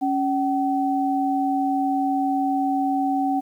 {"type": "tone pair together", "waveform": "sine", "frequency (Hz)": [277.2, 761.3], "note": ["C#4", "F#5"], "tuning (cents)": [0, 49], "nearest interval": "octave + perfect fourth", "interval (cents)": 1749, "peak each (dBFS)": -22, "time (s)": [0.01, 3.41], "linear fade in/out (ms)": 20, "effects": ["9-bit"]}